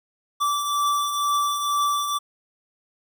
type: beating tone pair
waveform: square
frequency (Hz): 1161 / 1163.1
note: D6 / D6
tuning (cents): -20 / -17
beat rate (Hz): 2.1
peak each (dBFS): -31 / -22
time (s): 0.4-2.19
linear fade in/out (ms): 20
effects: none